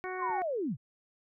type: harmonic tone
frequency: 370 Hz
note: F#4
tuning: in tune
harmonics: 1 / 2 / 3 / 4 / 5 / 6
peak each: -38 / -41 / -43 / -44 / -45 / -46 dBFS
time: 0.04-0.42 s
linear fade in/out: 0 ms
type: linear sweep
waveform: sine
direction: down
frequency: 1138 to 98 Hz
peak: -30 dBFS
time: 0.18-0.77 s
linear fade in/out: 50 ms
type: clicks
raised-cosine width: 1 ms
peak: -36 / -39 dBFS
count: 2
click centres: 0.296 / 0.302 s
effects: none